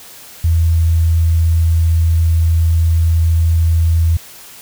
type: tone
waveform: sine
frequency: 82.41 Hz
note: E2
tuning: in tune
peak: -9 dBFS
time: 0.44-4.17 s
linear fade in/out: 5 ms
effects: white hiss -37 dBFS RMS until 4.61 s